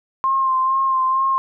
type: tone with vibrato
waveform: sine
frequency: 1058 Hz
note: C6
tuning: 19 cents sharp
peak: -15 dBFS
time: 0.24-1.38 s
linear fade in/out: 0 ms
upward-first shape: sine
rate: 2.2 Hz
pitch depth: 27 cents each way
effects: none